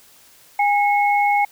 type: tone pair together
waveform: sine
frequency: 817 / 2181 Hz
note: G#5 / C#7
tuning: -29 / -29 cents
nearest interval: octave + perfect fourth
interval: 1700 cents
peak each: -15 / -21 dBFS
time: 0.59-1.45 s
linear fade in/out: 5 ms
effects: white hiss -50 dBFS RMS until 1.51 s